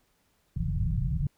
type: low-pass noise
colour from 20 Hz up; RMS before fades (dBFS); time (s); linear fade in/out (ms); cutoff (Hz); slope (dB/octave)
white; -28; 0.56-1.27; 2; 170; 96
effects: pink hiss -70 dBFS RMS until 1.37 s